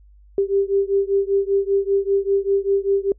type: beating tone pair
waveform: sine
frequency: 392.9 / 398 Hz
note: G4 / G4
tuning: +4 / +26 cents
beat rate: 5.1 Hz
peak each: -19 / -20 dBFS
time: 0.38-3.12 s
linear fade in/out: 2 ms
effects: noise-tail reverb RT60 0.1 s tail -26 dB re dry + added 50 Hz sine -46 dBFS peak until 3.18 s